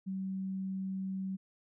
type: tone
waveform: sine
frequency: 190.8 Hz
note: G3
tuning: 47 cents flat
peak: -34 dBFS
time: 0.06-1.37 s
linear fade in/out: 20 ms
effects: none